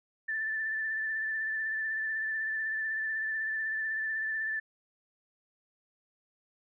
sine tone with vibrato, 1763 Hz, A6, 3 cents sharp, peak -30 dBFS, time 0.28-4.6 s, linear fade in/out 10 ms, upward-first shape sine, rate 16 Hz, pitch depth 24 cents each way, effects none

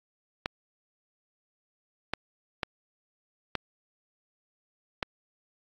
clicks, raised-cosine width 0.3 ms, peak -12 dBFS, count 5, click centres 0.459 / 2.136 / 2.632 / 3.553 / 5.028 s, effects AAC 48 kbps

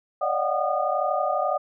sine tone cluster, 573 / 615 / 724 / 756 / 1223 Hz, D5 / D#5 / F#5 / F#5 / D#6, -43 / -20 / -38 / +37 / -30 cents, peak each -28 dBFS, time 0.21-1.58 s, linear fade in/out 10 ms, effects none

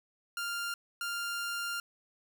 sawtooth tone bursts at uneven times, 1396.9 Hz, F6, in tune, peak -30 dBFS, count 2, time 0.37-0.74 / 1.01-1.8 s, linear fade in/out 2 ms, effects 11-bit

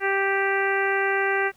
harmonic tone, 392 Hz, G4, in tune, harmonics 1 / 2 / 3 / 4 / 5 / 6 / 7, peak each -25 / -28 / -32 / -26 / -27 / -33 / -36 dBFS, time 0-1.52 s, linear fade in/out 50 ms, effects pink hiss -59 dBFS RMS until 1.56 s

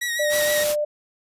sawtooth tone with vibrato, 1903 Hz, A#6, 35 cents sharp, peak -20 dBFS, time 0.01-0.64 s, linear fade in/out 10 ms, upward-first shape sine, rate 6.4 Hz, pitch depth 38 cents each way
sine tone, 596 Hz, D5, 25 cents sharp, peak -20 dBFS, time 0.19-0.85 s, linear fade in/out 10 ms
white noise, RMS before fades -26 dBFS, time 0.29-0.76 s, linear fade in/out 50 ms
effects resampled to 32000 Hz

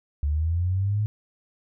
sine linear sweep, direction up, 70.5 to 108 Hz, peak -21 dBFS, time 0.23-1.06 s, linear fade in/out 0 ms, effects none

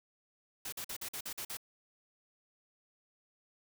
white noise bursts, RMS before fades -41 dBFS, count 8, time 0.65-1.571 s, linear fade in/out 5 ms, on 74 ms, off 47 ms, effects none

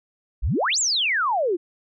sine exponential two-way sweep, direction up then down, 41.2 to 7902 to 323.4 Hz, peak -19 dBFS, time 0.42-1.57 s, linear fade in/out 20 ms, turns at 0.79 s, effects none

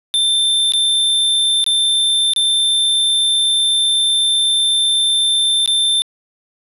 square tone with dropouts, 3566 Hz, A7, 22 cents sharp, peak -13 dBFS, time 0.14-6.02 s, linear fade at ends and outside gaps 0 ms, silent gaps 0.721-0.736 / 1.641-1.664 / 2.335-2.362 / 5.66-5.676 s, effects resampled to 32000 Hz + 8-bit

